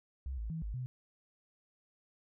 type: tone with pitch steps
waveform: sine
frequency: 66.2 / 54.8 / 161.7 / 52.5 / 126.8 Hz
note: C2 / A1 / E3 / G#1 / B2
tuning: +21 / -6 / -33 / +19 / +46 cents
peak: -36 dBFS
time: 0.26-0.86 s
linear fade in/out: 0 ms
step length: 120 ms
effects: none